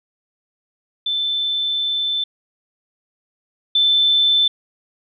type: tone pair in turn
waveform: sine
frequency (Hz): 3531 / 3531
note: A7 / A7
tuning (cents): +5 / +5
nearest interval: unison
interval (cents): 0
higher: neither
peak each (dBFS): -18 / -12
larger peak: second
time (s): 1.06-2.24 / 3.75-4.48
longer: first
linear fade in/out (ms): 5
effects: none